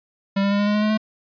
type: tone with pitch steps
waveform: square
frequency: 197 / 199.63 / 202.3 / 205 / 207.8 / 210.5 / 213.3 / 216.2 Hz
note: G3 / G3 / G#3 / G#3 / G#3 / G#3 / G#3 / A3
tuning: +9 / +32 / -45 / -22 / +1 / +24 / +46 / -30 cents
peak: -18 dBFS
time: 0.36-0.976 s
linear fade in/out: 10 ms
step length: 77 ms
effects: resampled to 11025 Hz